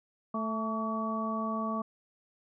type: harmonic tone with a mistuned harmonic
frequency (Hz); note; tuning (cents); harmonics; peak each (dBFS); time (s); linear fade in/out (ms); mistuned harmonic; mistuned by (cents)
220; A3; 0; 1 / 2 / 3 / 4 / 5; -33 / -43 / -38 / -45 / -34; 0.34-1.82; 5; 5; +52
effects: none